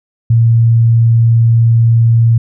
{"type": "tone", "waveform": "sine", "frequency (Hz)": 115.4, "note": "A#2", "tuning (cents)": -17, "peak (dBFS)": -5, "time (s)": [0.3, 2.38], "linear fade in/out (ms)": 5, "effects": []}